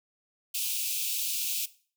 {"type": "high-pass noise", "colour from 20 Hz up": "white", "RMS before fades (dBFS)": -31, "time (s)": [0.54, 1.66], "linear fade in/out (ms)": 10, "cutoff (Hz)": 2400, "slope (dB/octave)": 96, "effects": ["noise-tail reverb RT60 0.4 s tail -17 dB re dry"]}